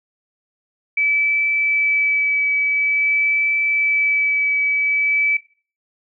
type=tone with vibrato; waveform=sine; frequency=2300 Hz; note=D7; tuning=37 cents flat; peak=-15 dBFS; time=0.97-5.37 s; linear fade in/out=5 ms; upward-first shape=triangle; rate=0.48 Hz; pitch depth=11 cents each way; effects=noise-tail reverb RT60 0.4 s tail -18 dB re dry

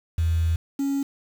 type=tone pair in turn; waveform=triangle; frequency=82.41 / 277.2 Hz; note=E2 / C#4; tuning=0 / 0 cents; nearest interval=octave + major sixth; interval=2100 cents; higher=second; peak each=-15 / -19 dBFS; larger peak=first; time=0.18-0.56 / 0.79-1.03 s; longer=first; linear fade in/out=5 ms; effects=tanh soft clip ceiling -17 dBFS + 7-bit

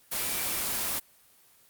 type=tone in noise; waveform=sine; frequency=2334 Hz; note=D7; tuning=11 cents flat; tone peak=-41 dBFS; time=0.19-0.6 s; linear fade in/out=20 ms; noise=white; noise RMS=-30 dBFS; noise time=0.11-1 s; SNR=-14 dB; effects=white hiss -60 dBFS RMS until 1.69 s + Opus 24 kbps

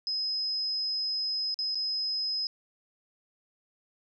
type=tone with dropouts; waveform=sine; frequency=5080 Hz; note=D#8; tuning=35 cents sharp; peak=-28 dBFS; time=0.07-2.47 s; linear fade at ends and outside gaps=1 ms; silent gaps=1.543-1.589 / 1.747-1.754 s; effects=none

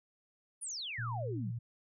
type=exponential sweep; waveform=sine; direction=down; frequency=10350 to 150.5 Hz; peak=-38 dBFS; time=0.61-1.52 s; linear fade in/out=20 ms
type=tone; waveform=sine; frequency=117.3 Hz; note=A#2; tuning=11 cents sharp; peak=-36 dBFS; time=0.98-1.59 s; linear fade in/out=10 ms
effects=none

